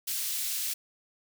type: high-pass noise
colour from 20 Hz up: white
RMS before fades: -32 dBFS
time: 0.07-0.74 s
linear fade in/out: 10 ms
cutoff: 2900 Hz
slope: 12 dB/octave
effects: none